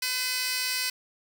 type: tone with high-pass filter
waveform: 15% pulse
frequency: 506 Hz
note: B4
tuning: 42 cents sharp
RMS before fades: -29 dBFS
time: 0.02-0.9 s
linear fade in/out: 5 ms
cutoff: 3200 Hz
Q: 1.5
effects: none